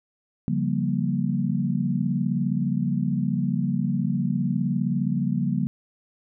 sine chord, G half-diminished seventh, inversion second, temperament just, 141.12 / 176.4 / 196 / 235.2 Hz, Db3 / F3 / G3 / Bb3, +31 / +18 / 0 / +16 cents, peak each -27 dBFS, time 0.48-5.67 s, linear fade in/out 0 ms, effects none

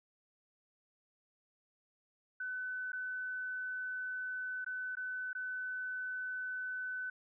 sine tone with dropouts, 1507 Hz, F#6, 31 cents sharp, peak -37 dBFS, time 2.4-7.1 s, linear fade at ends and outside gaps 5 ms, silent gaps 2.92-2.93 / 4.646-4.663 / 4.954-4.969 / 5.331-5.35 s, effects none

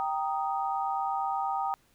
sine chord, Eb major, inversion first, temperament equal, 784 / 932.3 / 1244.5 Hz, G5 / Bb5 / Eb6, 0 / 0 / 0 cents, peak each -30 / -33 / -34 dBFS, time 0-1.74 s, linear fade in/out 0 ms, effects pink hiss -66 dBFS RMS until 1.94 s

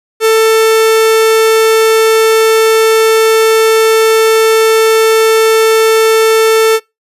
45% pulse tone, 444.1 Hz, A4, 16 cents sharp, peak -5 dBFS, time 0.2-6.8 s, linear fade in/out 50 ms, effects noise-tail reverb RT60 0.2 s tail -23 dB re dry + resampled to 32000 Hz

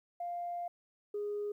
sine tone pair in turn, 698.5 / 413.2 Hz, F5 / G#4, 0 / -9 cents, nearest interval major sixth, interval 909 cents, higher first, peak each -35 / -33 dBFS, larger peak second, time 0.2-0.68 / 1.14-1.52 s, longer first, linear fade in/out 5 ms, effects tanh soft clip ceiling -30 dBFS + 12-bit

